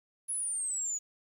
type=exponential sweep; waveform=sine; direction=down; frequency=10548 to 6780 Hz; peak=-31 dBFS; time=0.28-0.99 s; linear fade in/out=20 ms; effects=10-bit